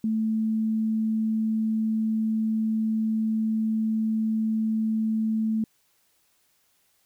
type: tone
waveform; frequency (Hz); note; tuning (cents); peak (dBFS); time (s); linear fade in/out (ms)
sine; 220; A3; 0; -22; 0.04-5.64; 2
effects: white hiss -67 dBFS RMS until 7.05 s